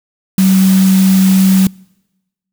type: tone in noise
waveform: sine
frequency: 190 Hz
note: F#3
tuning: 46 cents sharp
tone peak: -6 dBFS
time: 0.38-1.67 s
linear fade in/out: 2 ms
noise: white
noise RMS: -22 dBFS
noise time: 0.38-1.67 s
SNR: +13 dB
effects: noise-tail reverb RT60 1.0 s tail -26 dB re dry